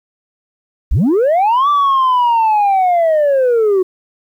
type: linear two-way sweep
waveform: sine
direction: up then down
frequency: 32.7 to 1174.7 to 362.1 Hz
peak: -7 dBFS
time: 0.91-3.83 s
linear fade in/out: 10 ms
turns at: 1.69 s
effects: tanh soft clip ceiling -8 dBFS + 8-bit